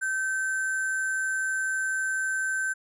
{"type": "tone with sample-and-hold", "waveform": "sine", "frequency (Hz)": 1544, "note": "G6", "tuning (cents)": -27, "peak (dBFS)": -25, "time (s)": [0.01, 2.74], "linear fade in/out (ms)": 20, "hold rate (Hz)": 8820, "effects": ["resampled to 24000 Hz"]}